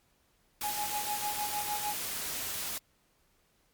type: noise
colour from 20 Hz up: white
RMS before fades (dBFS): -36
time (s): 0.61-2.78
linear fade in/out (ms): 2
type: tone with tremolo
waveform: triangle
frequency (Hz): 834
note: G#5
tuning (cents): +7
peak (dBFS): -29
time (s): 0.63-1.94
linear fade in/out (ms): 10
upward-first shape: sine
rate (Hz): 6.6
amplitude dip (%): 80
effects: pink hiss -70 dBFS RMS until 3.73 s + MP3 96 kbps